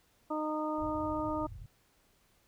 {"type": "harmonic tone", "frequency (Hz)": 307.2, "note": "D#4", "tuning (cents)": -22, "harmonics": [1, 2, 3, 4], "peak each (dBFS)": [-35, -37, -38, -39], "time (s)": [0.3, 1.47], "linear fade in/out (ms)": 10}
{"type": "low-pass noise", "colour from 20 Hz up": "white", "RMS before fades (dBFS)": -45, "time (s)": [0.78, 1.66], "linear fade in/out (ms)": 5, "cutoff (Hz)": 120, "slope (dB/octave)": 48}
{"effects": ["pink hiss -69 dBFS RMS until 2.47 s"]}